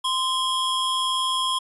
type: tone pair together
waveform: square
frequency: 1040 / 3299 Hz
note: C6 / G#7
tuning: -11 / -12 cents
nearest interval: octave + minor sixth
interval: 1999 cents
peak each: -25 / -25 dBFS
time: 0.04-1.59 s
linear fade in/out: 10 ms
effects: resampled to 24000 Hz